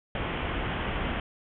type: low-pass noise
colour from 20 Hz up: pink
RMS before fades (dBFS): -31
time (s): 0.15-1.2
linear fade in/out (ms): 2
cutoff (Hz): 3300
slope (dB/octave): 96
effects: none